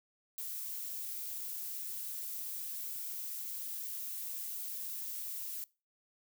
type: noise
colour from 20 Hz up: violet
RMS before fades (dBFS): -41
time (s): 0.38-5.64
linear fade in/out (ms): 0
effects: noise-tail reverb RT60 0.3 s tail -22 dB re dry